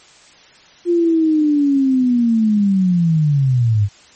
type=linear sweep; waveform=sine; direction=down; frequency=351.2 to 97.7 Hz; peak=-11 dBFS; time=0.85-3.89 s; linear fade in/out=50 ms; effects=white hiss -46 dBFS RMS until 4.15 s + MP3 32 kbps